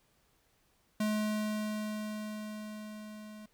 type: tone with level ramp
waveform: square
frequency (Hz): 213.1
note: G#3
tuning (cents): +45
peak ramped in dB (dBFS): -29 to -47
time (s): 1-3.46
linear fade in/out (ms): 5
effects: pink hiss -71 dBFS RMS until 3.53 s